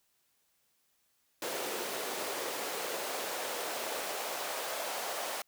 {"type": "noise with high-pass filter sweep", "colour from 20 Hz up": "pink", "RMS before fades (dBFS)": -37, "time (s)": [1.42, 5.42], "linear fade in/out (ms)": 2, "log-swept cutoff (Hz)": [420, 640], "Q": 1.8, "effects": ["white hiss -74 dBFS RMS until 5.47 s"]}